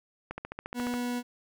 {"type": "click train", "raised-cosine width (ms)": 0.5, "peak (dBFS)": -21, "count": 10, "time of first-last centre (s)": [0.31, 0.939], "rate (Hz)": 14.3}
{"type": "tone", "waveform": "40% pulse", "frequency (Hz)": 244.2, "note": "B3", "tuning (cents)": -19, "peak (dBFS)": -29, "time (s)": [0.74, 1.23], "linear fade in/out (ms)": 50}
{"effects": []}